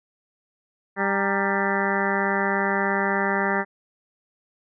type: harmonic tone with a mistuned harmonic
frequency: 197.4 Hz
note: G3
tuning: 12 cents sharp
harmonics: 1 / 2 / 3 / 4 / 5 / 6 / 7 / 8 / 9 / 10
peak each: -28 / -28 / -31 / -29 / -30 / -32 / -32 / -31 / -28 / -31 dBFS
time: 0.96-3.65 s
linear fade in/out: 50 ms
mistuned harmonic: 5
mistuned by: -100 cents
effects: none